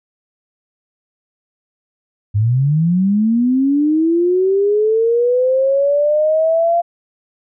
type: linear sweep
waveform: sine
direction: up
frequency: 98.8 to 692 Hz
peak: -11 dBFS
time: 2.34-6.82 s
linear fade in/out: 20 ms
effects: none